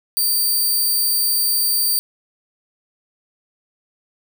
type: tone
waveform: 5% pulse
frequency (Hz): 4644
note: D8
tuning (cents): -20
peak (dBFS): -9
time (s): 0.17-1.99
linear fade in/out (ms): 0
effects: 7-bit